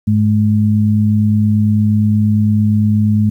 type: tone pair together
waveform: sine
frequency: 103.83 / 212.5 Hz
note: G#2 / G#3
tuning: 0 / +40 cents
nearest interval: octave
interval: 1240 cents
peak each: -12 dBFS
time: 0.07-3.3 s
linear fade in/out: 10 ms
effects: 8-bit